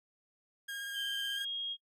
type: tone with vibrato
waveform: 30% pulse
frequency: 1622 Hz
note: G#6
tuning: 41 cents flat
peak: -36 dBFS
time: 0.68-1.45 s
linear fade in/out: 10 ms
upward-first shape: square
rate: 16 Hz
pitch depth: 9 cents each way
type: tone with pitch glide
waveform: sine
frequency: 3126 to 3263 Hz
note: G7 to G#7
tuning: -6 to -31 cents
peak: -35 dBFS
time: 0.93-1.77 s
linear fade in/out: 50 ms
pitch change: +75 cents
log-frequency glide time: 1.35-1.4 s
effects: noise-tail reverb RT60 0.1 s tail -24 dB re dry